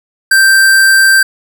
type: tone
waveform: square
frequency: 1568 Hz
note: G6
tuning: in tune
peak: -5 dBFS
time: 0.31-1.23 s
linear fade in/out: 5 ms
effects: none